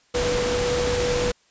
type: tone in noise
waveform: sine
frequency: 489.4 Hz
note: B4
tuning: 16 cents flat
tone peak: -22 dBFS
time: 0.14-1.32 s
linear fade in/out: 10 ms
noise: pink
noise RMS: -26 dBFS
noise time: 0.14-1.32 s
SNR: +1 dB
effects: white hiss -61 dBFS RMS until 1.5 s + resampled to 16000 Hz